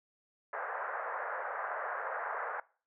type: band-pass noise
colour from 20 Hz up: white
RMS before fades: -38 dBFS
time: 0.53-2.6 s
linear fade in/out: 2 ms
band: 480 to 1700 Hz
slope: 48 dB/octave
effects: noise-tail reverb RT60 0.4 s tail -22 dB re dry